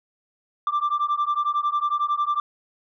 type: beating tone pair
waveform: sine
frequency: 1174 / 1185 Hz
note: D6 / D6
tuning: -1 / +15 cents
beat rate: 11 Hz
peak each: -22 dBFS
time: 0.67-2.4 s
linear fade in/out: 2 ms
effects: tanh soft clip ceiling -17 dBFS